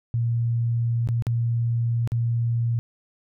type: tone with dropouts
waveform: sine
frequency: 117.2 Hz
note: A#2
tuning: 10 cents sharp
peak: -20 dBFS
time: 0.14-2.79 s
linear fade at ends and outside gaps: 0 ms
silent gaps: 1.074-1.088 / 1.223-1.268 / 2.075-2.119 s
effects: none